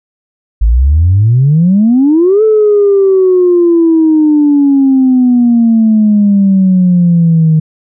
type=exponential two-way sweep; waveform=sine; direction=up then down; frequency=51.3 to 440 to 155.6 Hz; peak=-3 dBFS; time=0.61-7.6 s; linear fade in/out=10 ms; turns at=2.43 s; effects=tanh soft clip ceiling 0 dBFS